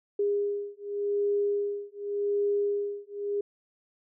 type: beating tone pair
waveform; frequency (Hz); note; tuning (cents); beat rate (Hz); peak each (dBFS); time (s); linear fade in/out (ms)
sine; 406.8 / 407.67; G#4 / G#4; -36 / -32; 0.87; -29; 0.19-3.41; 5
effects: none